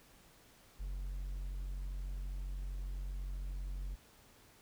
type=tone; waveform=triangle; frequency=46.25 Hz; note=F#1; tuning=in tune; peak=-36 dBFS; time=0.79-3.96 s; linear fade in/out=20 ms; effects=pink hiss -63 dBFS RMS until 4.61 s